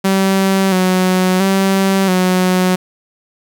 sawtooth tone with pitch steps, 192.7 / 184.7 / 193.3 / 183.7 Hz, G3 / F#3 / G3 / F#3, -29 / -3 / -24 / -12 cents, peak -7 dBFS, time 0.04-2.76 s, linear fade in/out 10 ms, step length 680 ms, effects 8-bit

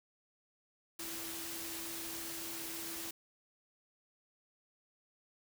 sine tone in noise, 331.6 Hz, E4, 10 cents sharp, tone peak -49 dBFS, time 0.99-3.11 s, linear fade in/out 5 ms, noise white, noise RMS -43 dBFS, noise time 0.99-3.11 s, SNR -9 dB, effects none

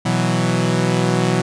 sawtooth chord, B suspended fourth, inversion none, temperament equal, 123.47 / 164.81 / 185 Hz, B2 / E3 / F#3, 0 / 0 / 0 cents, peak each -16 dBFS, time 0.05-1.42 s, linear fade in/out 10 ms, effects resampled to 22050 Hz

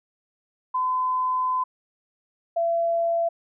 sine tone pair in turn, 1018 / 674.6 Hz, C6 / E5, -48 / +40 cents, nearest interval perfect fifth, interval 712 cents, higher first, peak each -21 / -20 dBFS, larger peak second, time 0.74-1.64 / 2.56-3.29 s, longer first, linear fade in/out 10 ms, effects none

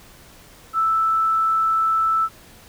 sine tone, 1318.5 Hz, E6, in tune, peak -16 dBFS, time 0.73-2.29 s, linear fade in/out 50 ms, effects pink hiss -47 dBFS RMS until 2.68 s

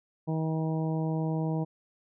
harmonic tone, 159.3 Hz, D#3, 41 cents sharp, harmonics 1 / 2 / 3 / 4 / 5 / 6, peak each -28 / -34 / -38 / -40 / -42 / -44 dBFS, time 0.27-1.65 s, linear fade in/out 20 ms, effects none

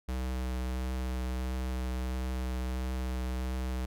square tone with vibrato, 63.5 Hz, B1, 49 cents sharp, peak -32 dBFS, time 0.08-3.86 s, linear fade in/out 10 ms, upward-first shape triangle, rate 1.5 Hz, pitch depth 13 cents each way, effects none

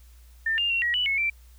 sine tone with pitch steps, 1796 / 2806 / 2738 / 1909 / 2962 / 2192 / 2344 Hz, A6 / F7 / F7 / A#6 / F#7 / C#7 / D7, +35 / +8 / -35 / +41 / +1 / -20 / -4 cents, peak -22 dBFS, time 0.46-1.3 s, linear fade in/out 5 ms, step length 120 ms, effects added 60 Hz sine -48 dBFS peak until 1.58 s + white hiss -61 dBFS RMS until 1.58 s

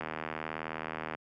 click train, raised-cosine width 0.5 ms, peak -20 dBFS, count 91, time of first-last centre 0.01-1.149 s, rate 79 Hz, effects high-pass 150 Hz 12 dB/octave

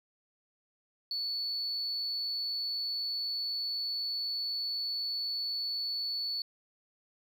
triangle tone, 4444 Hz, C#8, 4 cents sharp, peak -29 dBFS, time 1.11-6.42 s, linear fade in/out 2 ms, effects tanh soft clip ceiling -29 dBFS + 11-bit

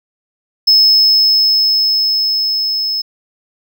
triangle tone with level ramp, 5200 Hz, E8, 24 cents flat, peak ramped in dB -4 to -14 dBFS, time 0.67-3.02 s, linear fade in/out 10 ms, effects none

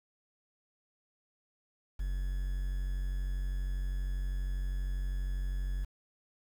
triangle tone with quantisation, 46.25 Hz, F#1, in tune, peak -29 dBFS, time 1.99-5.85 s, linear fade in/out 10 ms, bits 9, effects none

